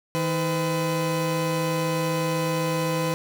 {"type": "tone pair together", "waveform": "30% pulse", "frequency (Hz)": [159.5, 506.4], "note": ["D#3", "B4"], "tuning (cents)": [43, 43], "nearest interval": "octave + minor sixth", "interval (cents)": 2000, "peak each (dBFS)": -23, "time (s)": [0.15, 3.14], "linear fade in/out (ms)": 0, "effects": []}